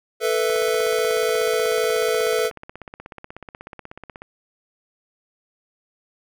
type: chord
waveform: square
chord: A suspended second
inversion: none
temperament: just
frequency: 440 / 495 / 660 Hz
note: A4 / B4 / E5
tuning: 0 / +4 / +2 cents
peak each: -22 / -24 / -27 dBFS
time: 0.2-2.51 s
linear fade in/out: 50 ms
type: click train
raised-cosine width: 0.5 ms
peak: -22 dBFS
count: 62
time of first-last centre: 0.5-4.22 s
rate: 16.4 Hz
effects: none